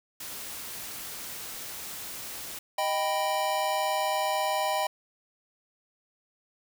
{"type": "noise", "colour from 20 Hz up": "white", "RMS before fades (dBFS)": -39, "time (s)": [0.2, 2.59], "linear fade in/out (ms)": 5}
{"type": "chord", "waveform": "square", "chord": "Eb augmented", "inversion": "none", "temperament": "equal", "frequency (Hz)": [622.3, 784, 987.8], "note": ["Eb5", "G5", "B5"], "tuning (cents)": [0, 0, 0], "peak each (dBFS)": [-31, -30, -32], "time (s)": [2.78, 4.87], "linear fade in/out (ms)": 5}
{"effects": []}